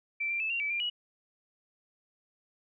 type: tone with pitch steps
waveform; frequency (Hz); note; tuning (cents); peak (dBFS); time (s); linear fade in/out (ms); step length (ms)
sine; 2336 / 2366 / 2618 / 2762 / 2304 / 2386 / 2916; D7 / D7 / E7 / F7 / D7 / D7 / F#7; -10 / +12 / -13 / -20 / -34 / +27 / -26; -29; 0.2-0.9; 10; 100
effects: none